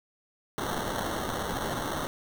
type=noise with sample-and-hold; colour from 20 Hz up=violet; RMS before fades=-32 dBFS; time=0.58-2.07 s; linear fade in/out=0 ms; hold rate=2450 Hz; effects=none